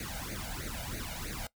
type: noise with flanger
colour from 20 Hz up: pink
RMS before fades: -39 dBFS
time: 0-1.47 s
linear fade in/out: 2 ms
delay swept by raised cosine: 0.46 to 1.38 ms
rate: 3.1 Hz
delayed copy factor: +0.9
effects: noise-tail reverb RT60 0.1 s tail -19 dB re dry